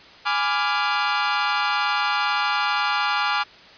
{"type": "chord", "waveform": "sawtooth", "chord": "G# diminished seventh", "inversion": "none", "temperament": "equal with one note detuned", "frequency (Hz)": [830.6, 999.2, 1174.7, 1396.9], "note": ["G#5", "B5", "D6", "F6"], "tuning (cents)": [0, 20, 0, 0], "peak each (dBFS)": [-21, -26, -21, -21], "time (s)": [0.25, 3.44], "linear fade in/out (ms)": 20, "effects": ["white hiss -46 dBFS RMS until 3.77 s", "resampled to 11025 Hz"]}